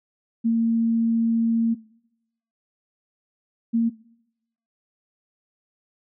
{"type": "tone pair in turn", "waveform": "sine", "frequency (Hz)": [228.7, 230], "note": ["A#3", "A#3"], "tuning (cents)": [-33, -23], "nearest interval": "unison", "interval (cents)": 10, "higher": "second", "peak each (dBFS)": -17, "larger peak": "neither", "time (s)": [[0.44, 1.75], [3.73, 3.9]], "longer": "first", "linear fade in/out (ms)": 20, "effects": ["noise-tail reverb RT60 0.8 s tail -21 dB re dry"]}